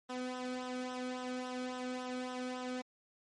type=tone with flanger; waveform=sawtooth; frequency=252.4 Hz; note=B3; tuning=38 cents sharp; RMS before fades=-40 dBFS; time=0.09-2.82 s; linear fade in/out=10 ms; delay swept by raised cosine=0.43 to 1.1 ms; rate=3.6 Hz; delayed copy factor=-0.7; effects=low-pass 7000 Hz 12 dB/octave + MP3 48 kbps